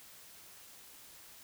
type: silence
effects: white hiss -55 dBFS RMS until 1.43 s